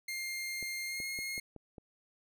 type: tone with pitch glide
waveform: sawtooth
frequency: 2115 to 2148 Hz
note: C7 to C7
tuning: +18 to +45 cents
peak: -33 dBFS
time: 0.08-1.4 s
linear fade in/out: 5 ms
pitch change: +27 cents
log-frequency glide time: 0.86-1.04 s
type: clicks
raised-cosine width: 2 ms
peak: -34 dBFS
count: 6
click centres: 0.627 / 1.002 / 1.189 / 1.379 / 1.563 / 1.782 s
effects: none